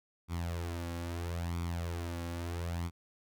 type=tone with flanger; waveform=sawtooth; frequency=85.4 Hz; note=F2; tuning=38 cents flat; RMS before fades=-37 dBFS; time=0.28-2.91 s; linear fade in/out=50 ms; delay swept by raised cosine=0.86 to 3.66 ms; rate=0.76 Hz; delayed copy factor=+0.65; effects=none